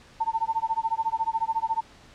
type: tone with tremolo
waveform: sine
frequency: 898 Hz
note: A5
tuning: 35 cents sharp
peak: -20 dBFS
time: 0.2-1.81 s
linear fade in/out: 10 ms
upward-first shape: sine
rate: 14 Hz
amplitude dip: 100%
effects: pink hiss -52 dBFS RMS until 2.14 s + low-pass 6000 Hz 12 dB/octave